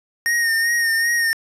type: tone with vibrato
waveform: square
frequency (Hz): 1847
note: A#6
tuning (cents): -16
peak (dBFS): -17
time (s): 0.26-1.33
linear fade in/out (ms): 0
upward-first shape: sine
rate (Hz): 2.6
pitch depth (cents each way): 37
effects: resampled to 32000 Hz + 9-bit